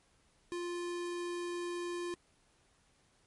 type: tone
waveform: square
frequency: 349.4 Hz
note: F4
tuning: 1 cent sharp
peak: -37 dBFS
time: 0.52-2.14 s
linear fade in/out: 0 ms
effects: pink hiss -70 dBFS RMS until 3.26 s + MP3 48 kbps